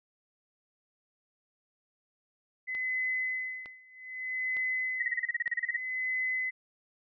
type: tone with tremolo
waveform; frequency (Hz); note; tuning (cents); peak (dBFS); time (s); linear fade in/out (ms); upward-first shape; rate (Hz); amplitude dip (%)
sine; 2027; B6; +45; -28; 2.67-6.51; 20; sine; 0.63; 95
type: click train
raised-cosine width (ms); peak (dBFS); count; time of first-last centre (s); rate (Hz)
0.3; -31; 4; 2.75-5.477; 1.1
type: tone bursts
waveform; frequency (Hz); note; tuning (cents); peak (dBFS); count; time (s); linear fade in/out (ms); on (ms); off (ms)
sine; 1900; A#6; +33; -26; 14; 5-5.767; 5; 26; 31
effects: none